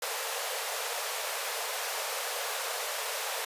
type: high-pass noise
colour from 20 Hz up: pink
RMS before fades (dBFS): -34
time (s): 0.02-3.45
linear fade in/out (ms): 5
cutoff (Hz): 440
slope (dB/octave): 96
effects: resampled to 32000 Hz